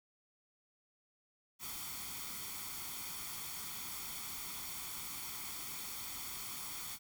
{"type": "noise with comb filter", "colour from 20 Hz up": "white", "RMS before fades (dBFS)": -44, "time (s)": [1.59, 6.99], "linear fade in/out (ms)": 50, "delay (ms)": 0.89, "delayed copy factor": 0.65, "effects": []}